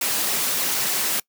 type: noise with flanger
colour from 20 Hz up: white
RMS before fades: -23 dBFS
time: 0.01-1.2 s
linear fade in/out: 5 ms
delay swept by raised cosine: 0.58 to 5.78 ms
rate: 3.3 Hz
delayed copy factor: -0.5
effects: noise-tail reverb RT60 0.1 s tail -24 dB re dry + high-pass 150 Hz 12 dB/octave